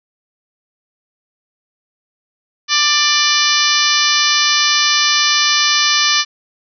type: harmonic tone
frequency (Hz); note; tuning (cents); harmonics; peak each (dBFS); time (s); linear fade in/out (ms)
591; D5; +11; 2 / 3 / 4 / 5 / 6 / 7 / 8 / 9 / 10; -20 / -20 / -20 / -20 / -20 / -20 / -20 / -20 / -20; 2.68-6.25; 50
effects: none